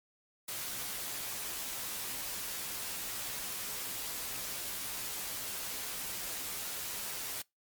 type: noise with comb filter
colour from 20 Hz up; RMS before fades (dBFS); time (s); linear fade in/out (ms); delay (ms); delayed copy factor
white; -39; 0.48-7.42; 5; 13; -0.55
effects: noise-tail reverb RT60 0.2 s tail -25 dB re dry + MP3 96 kbps